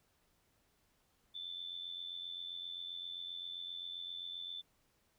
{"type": "tone with amplitude modulation", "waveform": "sine", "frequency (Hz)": 3520, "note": "A7", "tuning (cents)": 0, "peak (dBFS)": -39, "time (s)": [1.34, 4.62], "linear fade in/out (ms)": 20, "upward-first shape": "sine", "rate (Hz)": 87.6, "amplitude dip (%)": 65, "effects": ["pink hiss -75 dBFS RMS until 5.18 s"]}